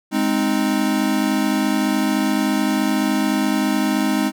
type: chord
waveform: square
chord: Ab major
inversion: none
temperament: equal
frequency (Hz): 207.7 / 261.6 / 311.1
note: Ab3 / C4 / Eb4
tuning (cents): 0 / 0 / 0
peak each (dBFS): -22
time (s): 0.11-4.32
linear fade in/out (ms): 50
effects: none